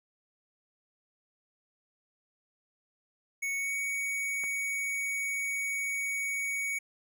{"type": "tone with pitch glide", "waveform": "square", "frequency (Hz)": [2217, 2241], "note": ["C#7", "C#7"], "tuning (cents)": [0, 18], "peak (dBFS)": -31, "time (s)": [3.42, 6.79], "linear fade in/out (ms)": 10, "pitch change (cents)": 18, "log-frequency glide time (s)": [3.57, 3.74]}
{"type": "clicks", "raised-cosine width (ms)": 0.5, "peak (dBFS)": [-31, -34], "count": 2, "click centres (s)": [4.437, 4.442]}
{"effects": []}